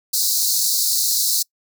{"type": "high-pass noise", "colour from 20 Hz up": "pink", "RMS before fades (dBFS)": -19, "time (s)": [0.13, 1.43], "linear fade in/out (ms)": 10, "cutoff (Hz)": 4000, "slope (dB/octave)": 96, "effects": ["noise-tail reverb RT60 0.1 s tail -26 dB re dry"]}